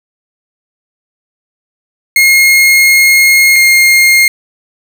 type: tone pair in turn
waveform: 40% pulse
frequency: 2150 / 2131 Hz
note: C7 / C7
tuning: +47 / +31 cents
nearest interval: unison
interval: 16 cents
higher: first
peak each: -3 dBFS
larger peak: neither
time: 2.16-3.56 / 3.56-4.28 s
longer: first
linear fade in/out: 2 ms
effects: none